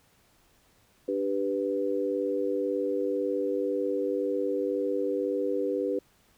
sine chord, G major, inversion second, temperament equal, 293.7 / 392 / 493.9 Hz, D4 / G4 / B4, 0 / 0 / 0 cents, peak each -32 / -30 / -29 dBFS, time 1.08-5.99 s, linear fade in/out 5 ms, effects pink hiss -64 dBFS RMS until 6.37 s

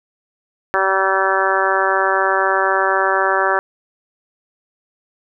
harmonic tone, 192 Hz, G3, 36 cents flat, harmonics 2 / 3 / 4 / 5 / 6 / 7 / 8 / 9, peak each -22 / -22 / -22 / -22 / -22 / -22 / -22 / -22 dBFS, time 0.74-3.59 s, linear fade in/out 0 ms, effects none

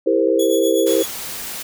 sine chord, C dominant seventh, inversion first, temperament equal with one note detuned, 329.6 / 400.2 / 466.2 / 523.3 Hz, E4 / G4 / Bb4 / C5, 0 / +36 / 0 / 0 cents, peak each -19 dBFS, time 0.06-1.03 s, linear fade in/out 10 ms
15% pulse tone with tremolo, 3379 Hz, G#7, 29 cents sharp, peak -16 dBFS, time 0.39-1.06 s, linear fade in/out 5 ms, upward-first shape triangle, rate 8.1 Hz, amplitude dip 75%
white noise, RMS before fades -29 dBFS, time 0.86-1.63 s, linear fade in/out 10 ms
effects none

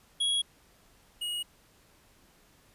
square tone pair in turn, 3322 / 2888 Hz, G#7 / F#7, 0 / -43 cents, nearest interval major second, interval 243 cents, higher first, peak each -26 / -32 dBFS, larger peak first, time 0.2-0.42 / 1.21-1.43 s, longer neither, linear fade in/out 10 ms, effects pink hiss -62 dBFS RMS until 2.74 s + resampled to 32000 Hz

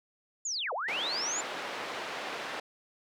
sine linear two-way sweep, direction down then up, 7230 to 454.7 to 7230 Hz, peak -31 dBFS, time 0.45-1.41 s, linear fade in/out 5 ms, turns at 0.73 s
pink band-pass noise, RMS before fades -38 dBFS, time 0.88-2.6 s, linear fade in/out 5 ms, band 490 to 3200 Hz, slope 12 dB/octave
effects none

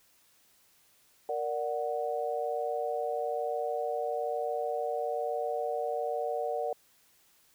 sine chord, Bb augmented, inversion none, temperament equal, 466.2 / 587.3 / 740 Hz, Bb4 / D5 / F#5, 0 / 0 / 0 cents, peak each -34 dBFS, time 1.29-6.73 s, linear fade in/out 2 ms, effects white hiss -65 dBFS RMS until 7.54 s

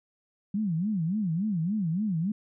sine tone with vibrato, 186.3 Hz, F#3, 12 cents sharp, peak -25 dBFS, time 0.54-2.32 s, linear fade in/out 5 ms, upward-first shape sine, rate 3.5 Hz, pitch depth 280 cents each way, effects none

